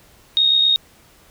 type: tone with amplitude modulation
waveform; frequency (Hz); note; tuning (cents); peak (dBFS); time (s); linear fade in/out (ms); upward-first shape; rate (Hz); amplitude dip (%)
sine; 3729; A#7; 0; -10; 0.37-0.76; 0; sine; 68.1; 50
effects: pink hiss -51 dBFS RMS until 1.3 s